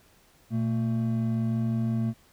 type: tone pair together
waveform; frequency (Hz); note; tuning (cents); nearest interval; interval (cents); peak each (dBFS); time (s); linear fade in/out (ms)
triangle; 119.03 / 224.7; A#2 / A3; +37 / +37; major seventh; 1100; -25; 0.5-2.14; 50
effects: pink hiss -60 dBFS RMS until 2.32 s